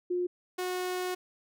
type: tone pair in turn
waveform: sine / sawtooth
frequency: 357 / 364.7 Hz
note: F4 / F#4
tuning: +38 / -25 cents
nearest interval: unison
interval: 37 cents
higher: second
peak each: -27 dBFS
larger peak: neither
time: 0.1-0.27 / 0.58-1.15 s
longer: second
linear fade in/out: 10 ms
effects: none